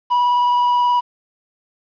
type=tone with vibrato; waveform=triangle; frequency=976 Hz; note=B5; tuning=21 cents flat; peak=-11 dBFS; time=0.1-1.01 s; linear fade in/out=20 ms; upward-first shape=triangle; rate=19 Hz; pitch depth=16 cents each way; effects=resampled to 11025 Hz + 8-bit